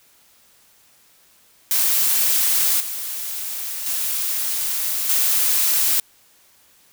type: noise with level steps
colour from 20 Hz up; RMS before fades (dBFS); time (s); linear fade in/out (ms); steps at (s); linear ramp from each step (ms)
blue; -18 / -28 / -23 / -18; 1.71-6; 2; 2.8 / 3.86 / 5.09; 5
effects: white hiss -55 dBFS RMS until 6.92 s